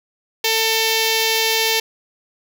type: tone with notch filter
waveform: 5% pulse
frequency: 446.8 Hz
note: A4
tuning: 27 cents sharp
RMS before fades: -18 dBFS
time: 0.44-1.8 s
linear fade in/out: 5 ms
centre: 1300 Hz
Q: 1.5
effects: none